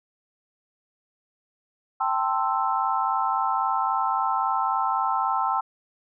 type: chord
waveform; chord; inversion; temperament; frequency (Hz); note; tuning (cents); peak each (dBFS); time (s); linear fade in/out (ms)
sine; A minor seventh; third; equal with one note detuned; 784 / 887.7 / 1046.5 / 1318.5; G5 / A5 / C6 / E6; 0 / +15 / 0 / 0; -27; 2-5.61; 10
effects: none